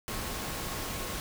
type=tone in noise; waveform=sine; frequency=1086 Hz; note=C#6; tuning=36 cents flat; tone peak=-47 dBFS; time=0.08-1.2 s; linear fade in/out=0 ms; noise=pink; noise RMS=-36 dBFS; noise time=0.08-1.2 s; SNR=-14 dB; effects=none